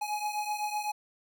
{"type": "beating tone pair", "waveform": "square", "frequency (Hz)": [838, 845.9], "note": ["G#5", "G#5"], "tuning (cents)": [15, 32], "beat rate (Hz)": 7.9, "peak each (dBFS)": [-33, -37], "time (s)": [0.01, 0.92], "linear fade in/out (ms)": 10, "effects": []}